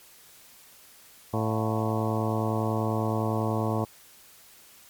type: harmonic tone with a mistuned harmonic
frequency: 110 Hz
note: A2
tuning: in tune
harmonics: 1 / 2 / 3 / 4 / 5 / 6 / 7 / 8 / 9 / 10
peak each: -28 / -31 / -33 / -34 / -35 / -36 / -36 / -37 / -38 / -38 dBFS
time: 1.33-3.85 s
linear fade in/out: 10 ms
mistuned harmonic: 7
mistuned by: -89 cents
effects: white hiss -53 dBFS RMS until 4.89 s + MP3 96 kbps